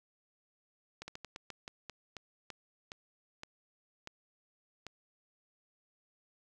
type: slowing click train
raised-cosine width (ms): 0.2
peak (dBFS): -26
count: 14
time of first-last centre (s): 1.02-4.867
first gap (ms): 60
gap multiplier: 1.24
effects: none